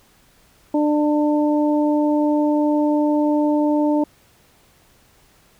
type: harmonic tone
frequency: 298.1 Hz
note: D4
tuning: 26 cents sharp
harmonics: 1 / 2 / 3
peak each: -16 / -22 / -26 dBFS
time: 0.74-4.04 s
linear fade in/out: 5 ms
effects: pink hiss -55 dBFS RMS until 5.59 s